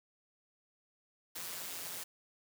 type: noise with amplitude modulation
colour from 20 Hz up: white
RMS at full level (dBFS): -40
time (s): 1.35-2.04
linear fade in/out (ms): 10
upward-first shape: sine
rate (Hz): 176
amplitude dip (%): 60
effects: high-pass 100 Hz 12 dB/octave